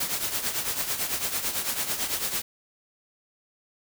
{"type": "noise with tremolo", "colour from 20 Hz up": "white", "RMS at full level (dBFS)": -26, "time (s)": [0, 2.42], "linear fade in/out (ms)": 5, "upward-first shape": "triangle", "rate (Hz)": 9, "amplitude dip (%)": 70, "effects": []}